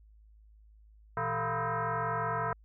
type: tone with frequency modulation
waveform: sine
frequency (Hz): 164.81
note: E3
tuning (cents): 0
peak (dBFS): -29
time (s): 1.17-2.53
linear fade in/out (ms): 2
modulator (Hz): 284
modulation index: 4.9
effects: added 53 Hz sine -55 dBFS peak until 2.64 s